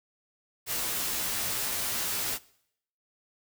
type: noise with comb filter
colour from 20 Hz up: white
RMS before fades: -31 dBFS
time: 0.66-2.39 s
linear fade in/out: 50 ms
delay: 14 ms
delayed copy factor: -0.65
effects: noise-tail reverb RT60 0.7 s tail -21 dB re dry